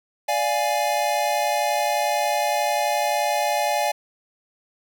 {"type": "chord", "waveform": "square", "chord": "D diminished", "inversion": "none", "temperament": "equal", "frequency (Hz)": [587.3, 698.5, 830.6], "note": ["D5", "F5", "Ab5"], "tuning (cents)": [0, 0, 0], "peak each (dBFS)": [-26, -26, -24], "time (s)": [0.28, 3.92], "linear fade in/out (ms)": 10, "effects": []}